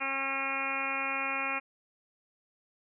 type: harmonic tone with a mistuned harmonic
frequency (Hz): 271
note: C#4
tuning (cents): -39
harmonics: 1 / 2 / 3 / 4 / 5 / 6 / 7 / 8 / 9 / 10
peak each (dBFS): -44 / -43 / -40 / -39 / -38 / -43 / -42 / -38 / -34 / -42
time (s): 0-1.6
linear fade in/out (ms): 20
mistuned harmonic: 10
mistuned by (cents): +17
effects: none